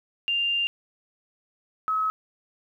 sine tone pair in turn, 2794 / 1283.3 Hz, F7 / E6, 0 / -47 cents, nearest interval octave + minor second, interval 1347 cents, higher first, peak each -22 dBFS, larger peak neither, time 0.28-0.67 / 1.88-2.1 s, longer first, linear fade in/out 0 ms, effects 10-bit

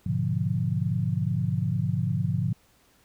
sine chord, G# diminished seventh, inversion none, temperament equal with one note detuned, 103.83 / 123.47 / 145.82 / 174.61 Hz, G#2 / B2 / D3 / F3, 0 / 0 / -12 / 0 cents, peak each -29 dBFS, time 0.06-2.53 s, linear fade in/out 5 ms, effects pink hiss -62 dBFS RMS until 3.04 s

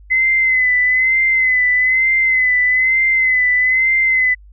sine tone with vibrato, 2037 Hz, C7, 47 cents flat, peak -11 dBFS, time 0.1-4.35 s, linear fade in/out 20 ms, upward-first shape sine, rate 1.1 Hz, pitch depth 42 cents each way, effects added 50 Hz sine -39 dBFS peak until 4.52 s

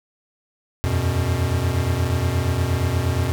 square chord, E suspended second, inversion none, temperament equal with one note detuned, 84.04 / 92.5 / 123.47 Hz, E2 / F#2 / B2, +34 / 0 / 0 cents, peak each -24 dBFS, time 0.84-3.32 s, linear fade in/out 0 ms, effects none

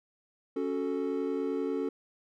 triangle chord, F# minor, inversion second, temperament equal, 277.2 / 370 / 440 Hz, C#4 / F#4 / A4, 0 / 0 / 0 cents, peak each -31 / -33 / -31 dBFS, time 0.56-1.89 s, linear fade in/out 5 ms, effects none

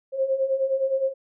sine beating tone pair, 527 / 536.7 Hz, C5 / C5, +12 / +44 cents, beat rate 9.7 Hz, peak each -27 / -22 dBFS, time 0.12-1.14 s, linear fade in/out 50 ms, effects none

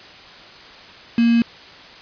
sine tone with quantisation, 233.1 Hz, A#3, in tune, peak -12 dBFS, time 1.18-1.42 s, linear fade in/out 2 ms, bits 4, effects white hiss -41 dBFS RMS until 2.01 s + resampled to 11025 Hz

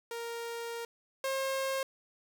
sawtooth tone pair in turn, 466.2 / 535.8 Hz, A#4 / C5, 0 / +41 cents, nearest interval major second, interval 241 cents, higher second, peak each -33 / -27 dBFS, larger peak second, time 0.11-0.85 / 1.24-1.83 s, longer first, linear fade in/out 2 ms, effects none

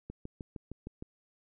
click train, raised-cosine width 3 ms, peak -28 dBFS, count 7, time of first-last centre 0.1-1.024 s, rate 6.49 Hz, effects none

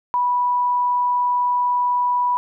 sine tone, 982 Hz, B5, 10 cents flat, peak -16 dBFS, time 0.14-2.37 s, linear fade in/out 0 ms, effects none

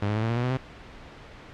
sawtooth tone with pitch steps, 101.9 / 105.55 / 109.34 / 113.26 / 117.32 / 121.53 / 125.89 / 130.4 Hz, G#2 / G#2 / A2 / A#2 / A#2 / B2 / B2 / C3, -32 / +29 / -10 / -49 / +12 / -27 / +34 / -5 cents, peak -20 dBFS, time 0.02-0.572 s, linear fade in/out 5 ms, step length 69 ms, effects pink hiss -45 dBFS RMS until 1.53 s + low-pass 3000 Hz 12 dB/octave

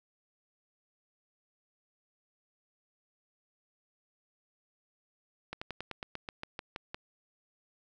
slowing click train, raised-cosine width 0.3 ms, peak -22 dBFS, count 12, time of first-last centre 5.53-6.945 s, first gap 85 ms, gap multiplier 1.08, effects none

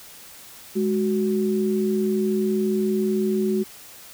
sine tone pair together, 209 / 372.4 Hz, G#3 / F#4, +11 / +11 cents, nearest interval minor seventh, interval 1000 cents, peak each -22 dBFS, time 0.75-3.64 s, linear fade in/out 20 ms, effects white hiss -44 dBFS RMS until 4.13 s

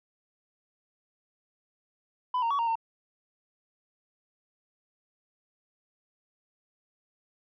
sine tone with pitch steps, 1000 / 924 / 1127 / 928 / 908 Hz, B5 / A#5 / C#6 / A#5 / A#5, +21 / -16 / +28 / -8 / -46 cents, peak -22 dBFS, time 2.34-2.755 s, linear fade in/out 5 ms, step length 83 ms, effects tanh soft clip ceiling -24 dBFS

